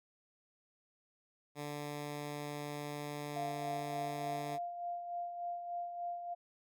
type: tone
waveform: 10% pulse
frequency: 146.7 Hz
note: D3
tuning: 2 cents flat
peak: -32 dBFS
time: 1.55-4.59 s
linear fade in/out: 50 ms
type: tone with tremolo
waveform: sine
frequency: 698 Hz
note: F5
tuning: 1 cent flat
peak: -36 dBFS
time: 3.35-6.35 s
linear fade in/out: 20 ms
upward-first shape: sine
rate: 3.4 Hz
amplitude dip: 50%
effects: none